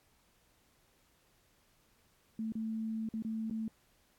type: tone with dropouts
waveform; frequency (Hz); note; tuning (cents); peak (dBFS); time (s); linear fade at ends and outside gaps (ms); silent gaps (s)
sine; 221.5; A3; +12; -34; 2.39-3.68; 2; 2.522-2.553 / 3.089-3.138 / 3.223-3.248 / 3.499-3.509
effects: pink hiss -70 dBFS RMS until 4.18 s + AAC 64 kbps